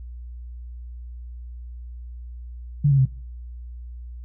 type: tone with pitch steps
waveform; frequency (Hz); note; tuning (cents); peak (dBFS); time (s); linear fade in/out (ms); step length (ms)
sine; 144.2 / 137.93 / 131.93; D3 / C#3 / C3; -31 / -8 / +15; -13; 2.84-3.056; 10; 72
effects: noise-tail reverb RT60 0.4 s tail -20 dB re dry + added 60 Hz sine -34 dBFS peak until 4.24 s